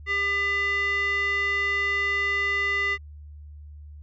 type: tone with band-pass filter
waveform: square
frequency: 400 Hz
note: G4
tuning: 35 cents sharp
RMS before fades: -25 dBFS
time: 0.06-2.98 s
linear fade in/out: 50 ms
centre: 2000 Hz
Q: 4.7
effects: added 74 Hz sine -40 dBFS peak until 4.02 s + resampled to 16000 Hz